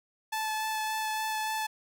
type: tone with vibrato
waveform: sawtooth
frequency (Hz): 870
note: A5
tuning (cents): -20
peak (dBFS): -26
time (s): 0.32-1.67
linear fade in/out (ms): 10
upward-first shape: sine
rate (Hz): 3.5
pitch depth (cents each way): 10
effects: none